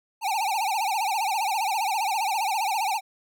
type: tone with vibrato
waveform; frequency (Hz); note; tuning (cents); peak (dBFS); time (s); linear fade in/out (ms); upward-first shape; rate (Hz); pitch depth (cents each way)
square; 831; G#5; +1; -24; 0.21-3.01; 50; triangle; 15; 210
effects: none